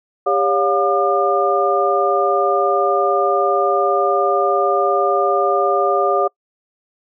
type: tone cluster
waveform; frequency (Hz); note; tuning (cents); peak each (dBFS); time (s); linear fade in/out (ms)
sine; 399.3 / 562 / 711 / 1205; G4 / C#5 / F5 / D6; +32 / +24 / +31 / +44; -19; 0.26-6.28; 10
effects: noise-tail reverb RT60 0.1 s tail -26 dB re dry